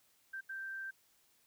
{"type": "tone bursts at uneven times", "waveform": "sine", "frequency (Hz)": 1568, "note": "G6", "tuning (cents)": 0, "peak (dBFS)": -40, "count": 2, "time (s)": [[0.33, 0.41], [0.49, 0.91]], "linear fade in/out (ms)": 10, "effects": ["white hiss -71 dBFS RMS until 1.46 s"]}